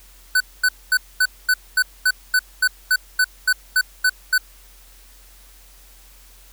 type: tone bursts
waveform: square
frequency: 1500 Hz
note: F#6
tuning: 23 cents sharp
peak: -14 dBFS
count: 15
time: 0.35-4.38 s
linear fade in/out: 5 ms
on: 54 ms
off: 230 ms
effects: added 44 Hz sine -47 dBFS peak until 6.52 s + white hiss -50 dBFS RMS until 6.52 s